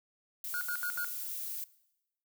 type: noise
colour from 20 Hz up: violet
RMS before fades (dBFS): -39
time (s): 0.44-1.64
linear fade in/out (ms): 2
type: tone bursts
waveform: triangle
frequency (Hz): 1442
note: F#6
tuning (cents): -45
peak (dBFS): -31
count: 4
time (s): 0.54-1.046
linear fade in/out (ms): 0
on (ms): 71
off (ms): 74
effects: noise-tail reverb RT60 0.9 s tail -20 dB re dry